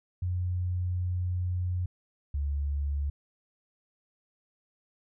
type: tone pair in turn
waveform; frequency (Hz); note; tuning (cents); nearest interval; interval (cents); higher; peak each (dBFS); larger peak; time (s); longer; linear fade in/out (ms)
sine; 90 / 71.43; F#2 / D2; -47 / -47; major third; 400; first; -27; neither; 0.22-1.86 / 2.34-3.1; first; 5
effects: none